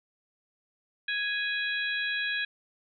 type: harmonic tone with a mistuned harmonic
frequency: 831 Hz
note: G#5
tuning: 1 cent sharp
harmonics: 2 / 3 / 4 / 5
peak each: -30 / -34 / -36 / -38 dBFS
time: 1.08-2.45 s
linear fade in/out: 5 ms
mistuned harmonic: 5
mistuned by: -100 cents
effects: none